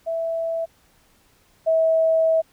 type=tone pair in turn; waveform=sine; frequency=659.3 / 647.2 Hz; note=E5 / E5; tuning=0 / -32 cents; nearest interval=unison; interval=32 cents; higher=first; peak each=-22 / -15 dBFS; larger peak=second; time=0.06-0.66 / 1.66-2.42 s; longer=second; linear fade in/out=20 ms; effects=pink hiss -59 dBFS RMS until 2.52 s